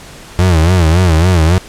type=tone with vibrato; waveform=35% pulse; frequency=85.5 Hz; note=F2; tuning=36 cents flat; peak=-5 dBFS; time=0.39-1.58 s; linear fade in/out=0 ms; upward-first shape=sine; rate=3.6 Hz; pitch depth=150 cents each way; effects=pink hiss -34 dBFS RMS until 1.68 s + low-pass 10000 Hz 12 dB/octave